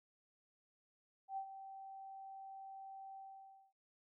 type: tone with ADSR envelope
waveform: sine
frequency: 776 Hz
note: G5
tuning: 18 cents flat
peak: -38 dBFS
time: 1.28-3.73 s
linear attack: 90 ms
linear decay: 81 ms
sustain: -11 dB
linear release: 570 ms
effects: none